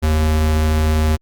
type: tone pair together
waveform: square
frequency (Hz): 44.78 / 77.7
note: F1 / D#2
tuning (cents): +44 / -2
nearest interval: minor seventh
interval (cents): 954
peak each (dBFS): -26 / -14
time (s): 0.02-1.17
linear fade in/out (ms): 20
effects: Opus 48 kbps